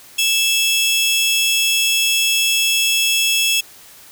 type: tone pair together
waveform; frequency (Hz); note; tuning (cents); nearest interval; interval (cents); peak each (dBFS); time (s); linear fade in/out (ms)
sawtooth; 2641 / 3330; E7 / G#7; +3 / +4; major third; 401; -14; 0.18-3.61; 10
effects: white hiss -43 dBFS RMS until 4.11 s